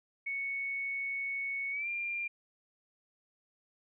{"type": "tone with pitch glide", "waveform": "sine", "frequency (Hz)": [2217, 2390], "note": ["C#7", "D7"], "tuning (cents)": [0, 30], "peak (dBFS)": -33, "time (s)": [0.26, 2.28], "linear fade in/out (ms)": 10, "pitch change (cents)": 130, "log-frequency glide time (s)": [1.71, 1.88], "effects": []}